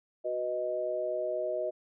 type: chord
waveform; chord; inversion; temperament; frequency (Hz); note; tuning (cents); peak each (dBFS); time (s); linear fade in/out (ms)
sine; B major; second; equal; 370 / 493.9 / 622.3; F#4 / B4 / D#5; 0 / 0 / 0; -37 / -37 / -31; 0.24-1.71; 20
effects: none